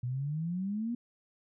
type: exponential sweep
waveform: sine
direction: up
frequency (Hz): 120 to 243.5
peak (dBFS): -31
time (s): 0.03-0.95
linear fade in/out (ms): 5
effects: none